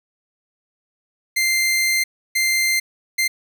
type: tone bursts at uneven times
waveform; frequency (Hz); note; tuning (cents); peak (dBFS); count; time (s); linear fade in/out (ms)
sawtooth; 2089; C7; -3; -13; 3; 1.36-2.04 / 2.35-2.8 / 3.18-3.28; 10
effects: none